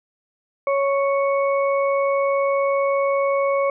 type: harmonic tone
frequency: 554.4 Hz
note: C#5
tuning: in tune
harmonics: 1 / 2 / 4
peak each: -18 / -24 / -30 dBFS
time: 0.67-3.7 s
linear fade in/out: 2 ms
effects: none